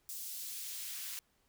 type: noise with high-pass filter sweep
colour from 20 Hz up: white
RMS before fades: -43 dBFS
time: 0.09-1.19 s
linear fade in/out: 0 ms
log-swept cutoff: 5700 to 1700 Hz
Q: 0.74
effects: pink hiss -74 dBFS RMS until 1.48 s